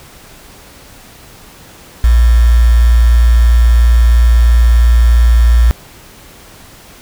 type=tone with quantisation; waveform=sine; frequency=58.5 Hz; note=A#1; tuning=7 cents sharp; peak=-4 dBFS; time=2.04-5.71 s; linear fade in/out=0 ms; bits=4; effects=pink hiss -38 dBFS RMS until 7.01 s